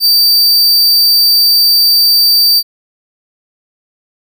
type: tone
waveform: 45% pulse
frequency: 4639 Hz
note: D8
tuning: 22 cents flat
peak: -5 dBFS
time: 0-2.63 s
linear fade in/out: 50 ms
effects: none